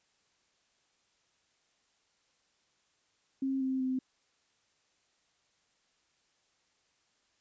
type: tone with pitch steps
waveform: sine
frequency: 267.9 / 262.7 / 259 Hz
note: C4 / C4 / C4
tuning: +41 / +7 / -17 cents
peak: -29 dBFS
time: 3.42-3.99 s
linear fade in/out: 5 ms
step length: 190 ms
effects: white hiss -73 dBFS RMS until 7.4 s + resampled to 16000 Hz